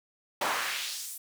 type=noise with high-pass filter sweep; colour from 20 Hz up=brown; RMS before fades=-33 dBFS; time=0.41-1.18 s; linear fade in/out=5 ms; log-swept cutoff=690 to 11000 Hz; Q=1.3; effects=none